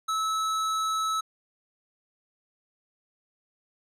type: tone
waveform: square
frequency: 1300 Hz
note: E6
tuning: 24 cents flat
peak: -26 dBFS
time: 0.08-1.21 s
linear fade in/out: 10 ms
effects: low-pass 10000 Hz 12 dB/octave